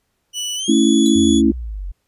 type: tone with pitch glide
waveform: 25% pulse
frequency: 2960 to 3400 Hz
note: F#7 to G#7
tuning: 0 to +40 cents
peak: -18 dBFS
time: 0.33-1.42 s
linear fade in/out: 50 ms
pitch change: +240 cents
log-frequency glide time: 0.56-0.73 s
type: chord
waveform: sine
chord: A major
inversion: none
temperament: equal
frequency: 220 / 277.2 / 329.6 Hz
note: A3 / C#4 / E4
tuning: 0 / 0 / 0 cents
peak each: -15 dBFS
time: 0.68-1.52 s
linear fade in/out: 10 ms
type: tone with exponential decay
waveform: sawtooth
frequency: 3958 Hz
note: B7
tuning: 3 cents sharp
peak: -24 dBFS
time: 1.06-1.15 s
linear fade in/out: 0 ms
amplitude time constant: 19 ms
type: exponential sweep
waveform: sine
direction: down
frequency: 94.2 to 42.95 Hz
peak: -24 dBFS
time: 1.15-1.92 s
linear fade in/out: 10 ms
effects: pink hiss -69 dBFS RMS until 2.07 s + resampled to 32000 Hz